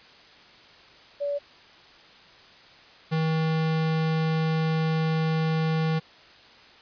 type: tone pair in turn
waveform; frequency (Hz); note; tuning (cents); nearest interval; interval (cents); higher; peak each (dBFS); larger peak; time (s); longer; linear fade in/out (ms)
sine / square; 573 / 159.59; D5 / D#3; -43 / +44; octave + minor seventh; 2213; first; -25 / -23; second; 1.2-1.39 / 3.11-6; second; 20
effects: white hiss -51 dBFS RMS until 6.81 s + resampled to 11025 Hz